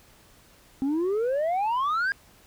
sine exponential sweep, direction up, 261.6 to 1650 Hz, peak -20 dBFS, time 0.82-2.12 s, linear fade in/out 0 ms, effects tanh soft clip ceiling -22 dBFS + pink hiss -56 dBFS RMS until 2.46 s

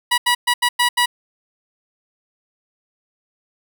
15% pulse tone bursts at uneven times, 971 Hz, B5, 30 cents flat, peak -7 dBFS, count 6, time 0.11-0.18 / 0.26-0.35 / 0.47-0.54 / 0.62-0.69 / 0.79-0.89 / 0.97-1.06 s, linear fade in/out 10 ms, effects none

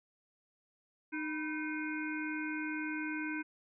harmonic tone with a mistuned harmonic, 307 Hz, D#4, 23 cents flat, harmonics 1 / 3 / 5 / 7 / 8, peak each -37 / -48 / -41 / -45 / -45 dBFS, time 1.12-3.43 s, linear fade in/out 20 ms, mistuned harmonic 3, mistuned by +100 cents, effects none

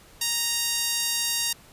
sawtooth tone with high-pass filter, 932.3 Hz, A#5, in tune, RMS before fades -26 dBFS, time 0.21-1.53 s, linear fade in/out 5 ms, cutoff 4100 Hz, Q 0.79, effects pink hiss -52 dBFS RMS until 1.72 s + resampled to 32000 Hz

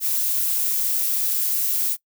violet noise, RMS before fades -22 dBFS, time 0-1.97 s, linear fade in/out 50 ms, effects noise-tail reverb RT60 0.1 s tail -21 dB re dry

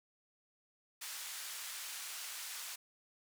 white band-pass noise, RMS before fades -45 dBFS, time 1.01-2.76 s, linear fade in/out 10 ms, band 1100 to 11000 Hz, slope 12 dB/octave, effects none

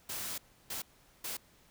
white noise bursts at uneven times, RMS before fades -39 dBFS, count 3, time 0.09-0.38 / 0.7-0.82 / 1.24-1.37 s, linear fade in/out 5 ms, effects pink hiss -64 dBFS RMS until 1.7 s

